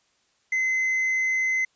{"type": "tone with tanh clipping", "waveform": "sine", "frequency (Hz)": 2052, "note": "C7", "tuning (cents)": -34, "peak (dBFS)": -22, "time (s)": [0.52, 1.65], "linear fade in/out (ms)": 5, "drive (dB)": 3, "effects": ["white hiss -67 dBFS RMS until 1.75 s", "resampled to 16000 Hz"]}